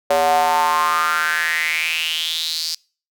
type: tone with high-pass filter sweep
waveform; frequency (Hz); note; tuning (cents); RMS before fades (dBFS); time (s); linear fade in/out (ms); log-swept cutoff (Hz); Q
square; 81.1; E2; -28; -19; 0.1-2.75; 5; 600 to 4900; 6.1
effects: noise-tail reverb RT60 0.4 s tail -26 dB re dry